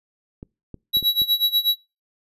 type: clicks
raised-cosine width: 3 ms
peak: -23 dBFS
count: 5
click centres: 0.429 / 0.743 / 0.97 / 1.027 / 1.218 s
type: tone with tremolo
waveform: square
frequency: 3900 Hz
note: B7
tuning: 23 cents flat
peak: -15 dBFS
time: 0.93-1.76 s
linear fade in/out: 20 ms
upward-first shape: sine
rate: 8.2 Hz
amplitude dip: 90%
effects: noise-tail reverb RT60 0.3 s tail -26 dB re dry + resampled to 32000 Hz